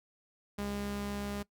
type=tone pair together; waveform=sawtooth; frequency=67.97 / 203.5 Hz; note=C#2 / G#3; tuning=-33 / -35 cents; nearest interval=octave + perfect fifth; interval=1898 cents; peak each=-39 / -32 dBFS; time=0.58-1.43 s; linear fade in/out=10 ms; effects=noise-tail reverb RT60 0.1 s tail -20 dB re dry